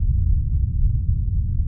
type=low-pass noise; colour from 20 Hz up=white; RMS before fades=-19 dBFS; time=0-1.67 s; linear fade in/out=2 ms; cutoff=100 Hz; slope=24 dB/octave; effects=none